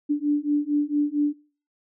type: beating tone pair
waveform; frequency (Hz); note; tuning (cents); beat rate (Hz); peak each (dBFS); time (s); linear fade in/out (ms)
sine; 290.9 / 295.3; D4 / D4; -16 / +10; 4.4; -23; 0.09-1.34; 20
effects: noise-tail reverb RT60 0.4 s tail -22 dB re dry